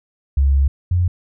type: tone pair in turn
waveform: sine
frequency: 68.8 / 88.9 Hz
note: C#2 / F2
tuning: -12 / +31 cents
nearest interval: major third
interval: 443 cents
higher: second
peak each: -11 / -13 dBFS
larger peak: first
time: 0.37-0.68 / 0.91-1.08 s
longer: first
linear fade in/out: 5 ms
effects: none